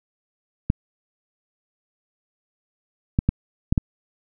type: clicks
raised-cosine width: 5 ms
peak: -5 dBFS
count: 5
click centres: 0.701 / 3.189 / 3.29 / 3.725 / 3.778 s
effects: none